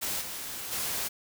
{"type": "noise with level steps", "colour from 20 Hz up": "white", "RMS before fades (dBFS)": [-32, -38, -32], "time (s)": [0.01, 1.09], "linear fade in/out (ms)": 20, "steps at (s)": [0.2, 0.71], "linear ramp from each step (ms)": 20, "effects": []}